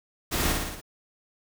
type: noise with echo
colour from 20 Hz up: pink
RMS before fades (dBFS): -27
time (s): 0.31-0.53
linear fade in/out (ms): 20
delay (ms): 57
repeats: 5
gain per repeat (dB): -3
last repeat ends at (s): 0.815
effects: none